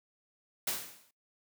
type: noise with exponential decay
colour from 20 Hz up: white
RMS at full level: -30 dBFS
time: 0.67-1.11 s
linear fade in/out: 5 ms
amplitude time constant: 95 ms
effects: noise-tail reverb RT60 0.2 s tail -25 dB re dry + high-pass 100 Hz 12 dB/octave